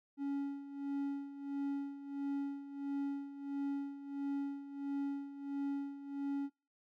triangle tone with tremolo, 280 Hz, C#4, 18 cents sharp, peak -32 dBFS, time 0.17-6.5 s, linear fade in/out 50 ms, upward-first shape sine, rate 1.5 Hz, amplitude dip 75%, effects noise-tail reverb RT60 0.3 s tail -23 dB re dry

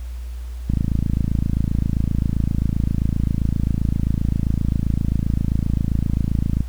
click train, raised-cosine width 5 ms, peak -7 dBFS, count 164, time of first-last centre 0.7-6.606 s, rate 27.6 Hz, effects added 60 Hz sine -27 dBFS peak until 6.68 s + pink hiss -49 dBFS RMS until 6.68 s

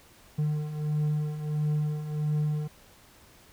triangle beating tone pair, 149.7 / 151.2 Hz, D3 / D#3, +33 / -49 cents, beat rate 1.5 Hz, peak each -31 / -25 dBFS, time 0.38-2.68 s, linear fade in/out 10 ms, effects pink hiss -56 dBFS RMS until 3.52 s

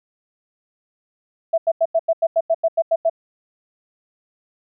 sine tone bursts, 659.3 Hz, E5, in tune, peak -13 dBFS, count 12, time 1.53-3.098 s, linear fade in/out 10 ms, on 50 ms, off 88 ms, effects none

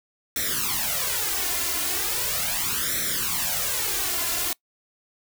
white noise with flanger, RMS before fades -26 dBFS, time 0.36-4.53 s, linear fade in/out 2 ms, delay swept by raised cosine 0.52 to 2.92 ms, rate 0.38 Hz, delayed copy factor +0.9, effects noise-tail reverb RT60 0.1 s tail -23 dB re dry

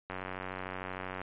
click train, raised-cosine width 0.5 ms, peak -23 dBFS, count 105, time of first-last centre 0.1-1.216 s, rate 93.2 Hz, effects resampled to 8000 Hz

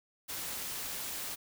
white noise with amplitude modulation, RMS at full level -37 dBFS, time 0.28-1.36 s, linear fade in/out 20 ms, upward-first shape sine, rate 289 Hz, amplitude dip 45%, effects none

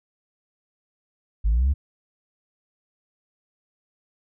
sine linear sweep, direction up, 49 to 73.1 Hz, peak -15 dBFS, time 1.44-1.74 s, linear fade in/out 20 ms, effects tanh soft clip ceiling -15 dBFS

